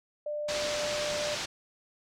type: tone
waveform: sine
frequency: 595 Hz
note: D5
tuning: 22 cents sharp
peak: -31 dBFS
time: 0.26-1.35 s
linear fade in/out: 5 ms
type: low-pass noise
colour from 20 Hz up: white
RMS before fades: -35 dBFS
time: 0.48-1.46 s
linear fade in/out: 10 ms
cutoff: 6100 Hz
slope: 24 dB/octave
effects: none